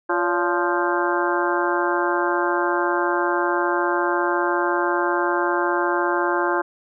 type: harmonic tone with a mistuned harmonic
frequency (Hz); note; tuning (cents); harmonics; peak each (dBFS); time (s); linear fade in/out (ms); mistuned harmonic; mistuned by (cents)
174.61; F3; 0; 2 / 3 / 4 / 5 / 6 / 7 / 8 / 9; -23 / -28 / -29 / -26 / -26 / -31 / -29 / -27; 0.09-6.62; 10; 3; +140
effects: none